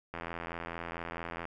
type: click train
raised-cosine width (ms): 0.5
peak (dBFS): -23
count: 112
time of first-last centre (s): 0.14-1.454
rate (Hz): 84.5
effects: none